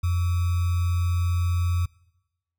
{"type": "tone with sample-and-hold", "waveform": "sine", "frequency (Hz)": 87.5, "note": "F2", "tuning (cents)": 4, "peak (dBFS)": -20, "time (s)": [0.03, 1.86], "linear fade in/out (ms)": 10, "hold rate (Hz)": 1225, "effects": ["noise-tail reverb RT60 1.0 s tail -24 dB re dry"]}